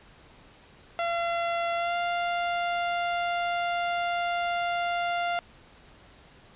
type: tone with pitch glide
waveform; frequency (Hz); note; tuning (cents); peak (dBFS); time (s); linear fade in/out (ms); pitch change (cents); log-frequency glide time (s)
sawtooth; 683 to 696.5; F5 to F5; -39 to -5; -22; 0.99-5.39; 0; +34; 1.76-1.96
effects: pink hiss -54 dBFS RMS until 6.55 s + resampled to 8000 Hz